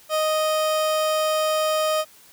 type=tone; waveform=30% pulse; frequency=622.3 Hz; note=D#5; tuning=in tune; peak=-17 dBFS; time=0.09-2.05 s; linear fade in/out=50 ms; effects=white hiss -51 dBFS RMS until 2.32 s